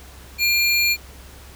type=tone pair together; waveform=square; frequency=2393 / 4322 Hz; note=D7 / C#8; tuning=+32 / -45 cents; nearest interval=minor seventh; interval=1023 cents; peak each=-18 / -22 dBFS; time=0.38-0.97 s; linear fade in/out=50 ms; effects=added 66 Hz sine -42 dBFS peak until 1.55 s + pink hiss -45 dBFS RMS until 1.55 s